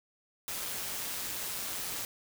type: noise with amplitude modulation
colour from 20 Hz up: white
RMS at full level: -35 dBFS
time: 0.48-2.05 s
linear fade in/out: 0 ms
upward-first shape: sine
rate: 184 Hz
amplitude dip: 45%
effects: none